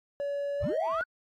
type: tone with pitch glide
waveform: triangle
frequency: 568 to 652.5 Hz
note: C#5 to E5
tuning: +42 to -18 cents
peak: -27 dBFS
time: 0.2-1.01 s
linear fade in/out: 0 ms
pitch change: +240 cents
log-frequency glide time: 0.58-0.83 s
type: linear sweep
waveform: sine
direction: up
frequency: 42.5 to 1528 Hz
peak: -28 dBFS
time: 0.62-1.04 s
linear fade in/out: 10 ms
effects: tanh soft clip ceiling -22 dBFS + AAC 48 kbps